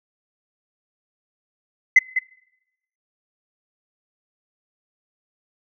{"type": "tone with echo", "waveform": "sine", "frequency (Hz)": 2033, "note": "B6", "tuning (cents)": 50, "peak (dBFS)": -6, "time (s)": [1.96, 1.99], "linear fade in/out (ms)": 5, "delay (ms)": 200, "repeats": 1, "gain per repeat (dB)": -10, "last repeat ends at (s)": 2.19, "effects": ["noise-tail reverb RT60 0.9 s tail -23 dB re dry", "tanh soft clip ceiling -3 dBFS"]}